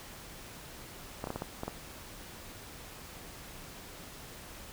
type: clicks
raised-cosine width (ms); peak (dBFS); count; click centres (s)
1; -21; 7; 1.241 / 1.272 / 1.304 / 1.36 / 1.421 / 1.634 / 1.68
effects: pink hiss -48 dBFS RMS until 4.72 s